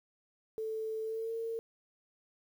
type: tone with pitch glide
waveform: sine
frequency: 440 to 455 Hz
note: A4 to A#4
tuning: 0 to -42 cents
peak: -34 dBFS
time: 0.58-1.59 s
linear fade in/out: 0 ms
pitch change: +58 cents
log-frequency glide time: 1.03-1.33 s
effects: 10-bit